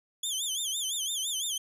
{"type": "tone with vibrato", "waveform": "20% pulse", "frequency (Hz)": 3322, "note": "G#7", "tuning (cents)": 0, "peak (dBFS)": -24, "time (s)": [0.23, 1.58], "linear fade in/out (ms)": 5, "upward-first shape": "sine", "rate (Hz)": 5.9, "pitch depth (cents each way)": 160, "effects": []}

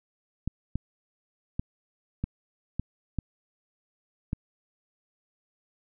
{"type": "clicks", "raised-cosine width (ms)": 5, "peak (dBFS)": -16, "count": 7, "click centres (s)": [0.476, 0.756, 1.595, 2.24, 2.796, 3.187, 4.331], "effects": []}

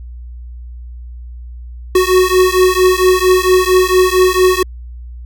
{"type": "beating tone pair", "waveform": "square", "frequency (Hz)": [367.4, 371.8], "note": ["F#4", "F#4"], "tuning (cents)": [-12, 8], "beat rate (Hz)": 4.4, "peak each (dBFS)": -12, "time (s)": [1.95, 4.63], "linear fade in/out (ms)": 5, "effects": ["added 60 Hz sine -27 dBFS peak until 5.25 s"]}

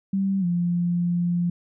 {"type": "tone with pitch glide", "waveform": "sine", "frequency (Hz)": [194.4, 174.19], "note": ["G3", "F3"], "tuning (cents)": [-14, -4], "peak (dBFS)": -20, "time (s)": [0.13, 1.5], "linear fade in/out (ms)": 5, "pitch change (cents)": -190, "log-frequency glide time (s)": [0.4, 0.45], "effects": []}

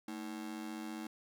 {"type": "ring-modulated tone", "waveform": "45% pulse", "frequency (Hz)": 270, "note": "C#4", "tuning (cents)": -45, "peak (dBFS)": -38, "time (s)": [0.08, 1.07], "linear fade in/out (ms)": 2, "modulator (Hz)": 47.5, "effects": []}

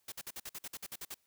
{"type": "noise bursts", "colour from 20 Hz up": "white", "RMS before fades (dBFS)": -43, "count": 12, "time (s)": [0.08, 1.144], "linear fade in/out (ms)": 5, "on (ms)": 41, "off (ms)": 52, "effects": ["white hiss -75 dBFS RMS until 1.26 s"]}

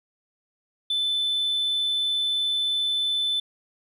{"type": "tone", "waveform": "sine", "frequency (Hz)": 3517, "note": "A7", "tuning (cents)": -1, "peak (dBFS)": -20, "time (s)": [0.9, 3.4], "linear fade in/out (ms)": 5, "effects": ["tanh soft clip ceiling -20 dBFS", "10-bit"]}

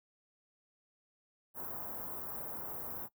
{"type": "band-stop noise", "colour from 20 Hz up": "white", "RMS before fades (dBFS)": -42, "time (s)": [1.54, 3.09], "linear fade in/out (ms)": 50, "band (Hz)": [1200, 15000], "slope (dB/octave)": 24, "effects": ["noise-tail reverb RT60 0.1 s tail -20 dB re dry", "high-pass 60 Hz 12 dB/octave"]}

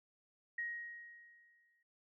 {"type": "tone with exponential decay", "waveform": "sine", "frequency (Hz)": 1884, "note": "A#6", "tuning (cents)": 18, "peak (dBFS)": -36, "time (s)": [0.58, 1.83], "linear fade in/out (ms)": 5, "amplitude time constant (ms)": 270, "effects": []}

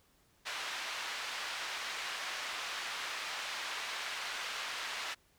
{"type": "band-pass noise", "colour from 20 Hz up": "pink", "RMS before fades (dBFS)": -40, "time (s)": [0.45, 5.15], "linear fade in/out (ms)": 20, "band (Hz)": [1200, 4500], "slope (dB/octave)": 12, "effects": ["pink hiss -69 dBFS RMS until 5.38 s"]}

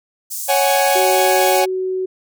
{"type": "high-pass noise", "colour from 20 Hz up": "pink", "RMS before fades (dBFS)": -26, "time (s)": [0.3, 1.61], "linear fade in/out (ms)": 20, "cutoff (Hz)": 6600, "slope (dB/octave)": 24}
{"type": "chord", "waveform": "45% pulse", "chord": "C# suspended fourth", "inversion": "none", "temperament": "equal with one note detuned", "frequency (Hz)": [554.4, 745.1, 830.6], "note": ["C#5", "F#5", "G#5"], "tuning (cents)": [0, 12, 0], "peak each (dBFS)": [-17, -18, -18], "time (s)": [0.48, 1.66], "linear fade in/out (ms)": 20}
{"type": "tone", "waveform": "sine", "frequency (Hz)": 373.7, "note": "F#4", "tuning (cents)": 17, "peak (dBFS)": -18, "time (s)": [0.95, 2.06], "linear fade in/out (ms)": 10}
{"effects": []}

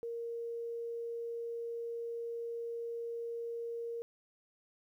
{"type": "tone", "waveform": "sine", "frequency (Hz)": 466.2, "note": "A#4", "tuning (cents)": 0, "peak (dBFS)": -37, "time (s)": [0.03, 4.02], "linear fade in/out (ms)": 0, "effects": ["12-bit"]}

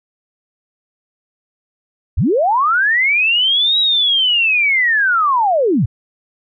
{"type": "linear two-way sweep", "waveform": "sine", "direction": "up then down", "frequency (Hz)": [44.12, 3881, 84.5], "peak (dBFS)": -11, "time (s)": [2.17, 5.86], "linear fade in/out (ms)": 10, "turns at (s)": 3.79, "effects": []}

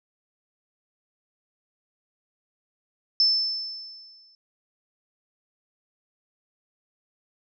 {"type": "tone with exponential decay", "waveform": "sine", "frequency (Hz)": 5280, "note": "E8", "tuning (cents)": 2, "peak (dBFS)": -15, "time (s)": [3.2, 4.35], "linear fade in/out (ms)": 1, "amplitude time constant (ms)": 250, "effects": []}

